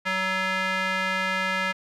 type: tone with band-pass filter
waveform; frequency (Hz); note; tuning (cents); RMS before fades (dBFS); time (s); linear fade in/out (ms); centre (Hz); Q
square; 188.1; F#3; +29; -26; 0.05-1.73; 20; 1900; 1.9
effects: none